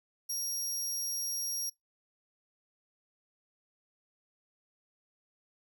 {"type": "tone", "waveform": "25% pulse", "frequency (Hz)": 5630, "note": "F8", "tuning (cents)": 13, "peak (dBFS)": -28, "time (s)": [0.29, 1.7], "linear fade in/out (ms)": 10, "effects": ["noise-tail reverb RT60 0.2 s tail -26 dB re dry"]}